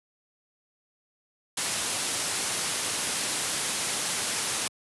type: low-pass noise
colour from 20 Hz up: white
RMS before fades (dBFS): -30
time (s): 1.57-4.68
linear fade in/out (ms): 5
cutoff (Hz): 11000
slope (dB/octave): 96
effects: high-pass 100 Hz 12 dB/octave